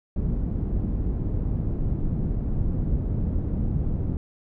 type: low-pass noise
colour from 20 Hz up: pink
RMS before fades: -25 dBFS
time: 0.16-4.17 s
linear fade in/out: 2 ms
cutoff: 210 Hz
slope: 12 dB/octave
effects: none